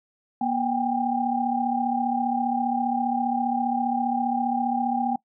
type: tone cluster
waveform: sine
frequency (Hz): 240.5 / 770 / 805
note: B3 / G5 / G5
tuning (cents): -46 / -31 / +46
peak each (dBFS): -26 / -27 / -26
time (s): 0.41-5.16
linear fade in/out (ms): 5
effects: noise-tail reverb RT60 0.1 s tail -22 dB re dry